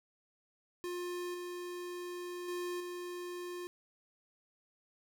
square tone with level steps, 354.6 Hz, F4, 26 cents sharp, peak -38 / -41 / -37 / -41 dBFS, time 0.84-3.67 s, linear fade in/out 0 ms, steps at 1.34 / 2.48 / 2.8 s, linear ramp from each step 5 ms, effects none

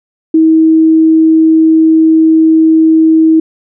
sine tone, 320 Hz, D#4, 49 cents sharp, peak -3 dBFS, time 0.34-3.4 s, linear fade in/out 5 ms, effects none

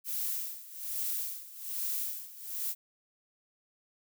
violet noise with tremolo, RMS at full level -33 dBFS, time 0.04-2.75 s, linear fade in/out 50 ms, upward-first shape sine, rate 1.2 Hz, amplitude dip 85%, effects none

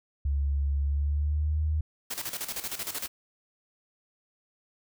sine tone with pitch glide, 70.3 to 77.11 Hz, C#2 to D#2, +25 to -15 cents, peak -24 dBFS, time 0.25-1.81 s, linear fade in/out 5 ms, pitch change +160 cents, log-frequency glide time 0.83-1.62 s
white noise with tremolo, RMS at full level -33 dBFS, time 2.1-3.08 s, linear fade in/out 10 ms, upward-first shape square, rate 13 Hz, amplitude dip 70%
effects none

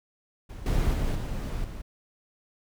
brown noise with level steps, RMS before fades -39 / -24 / -27 / -31 / -37 dBFS, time 0.49-1.82 s, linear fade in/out 10 ms, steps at 0.66 / 0.93 / 1.15 / 1.64 s, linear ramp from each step 2 ms, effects none

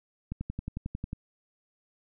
click train, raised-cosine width 5 ms, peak -21 dBFS, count 10, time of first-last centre 0.32-1.131 s, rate 11.1 Hz, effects none

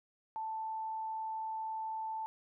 sine tone, 882 Hz, A5, 4 cents sharp, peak -36 dBFS, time 0.36-2.26 s, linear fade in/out 0 ms, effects none

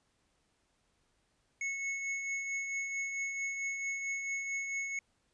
square tone with tremolo, 2197 Hz, C#7, 16 cents flat, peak -33 dBFS, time 1.61-4.99 s, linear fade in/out 2 ms, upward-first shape triangle, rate 4.5 Hz, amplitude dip 45%, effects pink hiss -75 dBFS RMS until 5.33 s + resampled to 22050 Hz

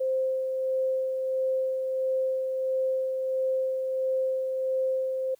sine tone with tremolo, 523.3 Hz, C5, in tune, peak -23 dBFS, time 0-5.35 s, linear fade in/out 10 ms, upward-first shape sine, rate 1.5 Hz, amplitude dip 35%, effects white hiss -66 dBFS RMS until 5.39 s

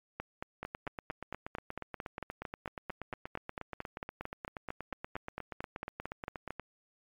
two click trains, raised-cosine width 0.5 ms, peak -22 / -24 dBFS, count 29 / 51, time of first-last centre 0.2-6.506 / 0.63-6.597 s, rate 4.44 / 8.38 Hz, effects MP3 96 kbps

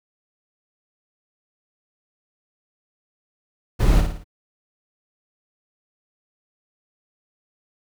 brown noise with echo, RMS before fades -17 dBFS, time 3.79-4.02 s, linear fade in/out 20 ms, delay 56 ms, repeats 4, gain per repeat -6 dB, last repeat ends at 4.244 s, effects none

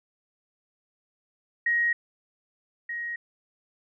sine tone pair in turn, 1885 / 1885 Hz, A#6 / A#6, +19 / +19 cents, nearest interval unison, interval 0 cents, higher neither, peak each -21 / -30 dBFS, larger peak first, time 1.66-1.93 / 2.89-3.16 s, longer neither, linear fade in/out 5 ms, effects none

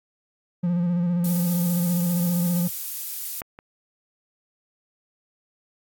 triangle tone with vibrato, 174.61 Hz, F3, in tune, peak -18 dBFS, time 0.63-2.68 s, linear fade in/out 10 ms, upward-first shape square, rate 15 Hz, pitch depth 32 cents each way
violet noise, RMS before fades -30 dBFS, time 1.24-3.41 s, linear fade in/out 5 ms
clicks, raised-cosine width 0.5 ms, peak -17 / -27 dBFS, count 2, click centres 3.418 / 3.589 s
effects AAC 64 kbps

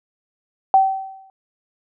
sine tone with exponential decay, 770 Hz, G5, 31 cents flat, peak -7 dBFS, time 0.74-1.3 s, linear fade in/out 1 ms, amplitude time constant 120 ms, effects none

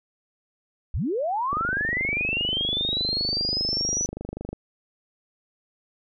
sine linear sweep, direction up, 38.21 to 5990 Hz, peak -23 dBFS, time 0.94-4.06 s, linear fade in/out 0 ms
click train, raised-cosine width 2 ms, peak -19 dBFS, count 76, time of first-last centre 1.53-4.53 s, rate 25 Hz
effects none

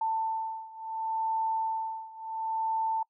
sine beating tone pair, 890 / 890.71 Hz, A5 / A5, +20 / +21 cents, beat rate 0.71 Hz, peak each -31 / -33 dBFS, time 0.01-3.03 s, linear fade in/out 5 ms, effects noise-tail reverb RT60 0.1 s tail -25 dB re dry

